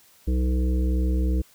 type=harmonic tone; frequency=62.9 Hz; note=B1; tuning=32 cents sharp; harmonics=1 / 3 / 5 / 7 / 8; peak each=-20 / -31 / -31 / -38 / -41 dBFS; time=0.27-1.42 s; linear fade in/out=10 ms; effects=white hiss -56 dBFS RMS until 1.54 s